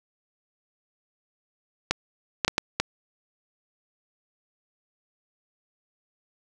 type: clicks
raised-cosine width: 0.2 ms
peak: -4 dBFS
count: 5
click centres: 1.91 / 2.448 / 2.48 / 2.581 / 2.8 s
effects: none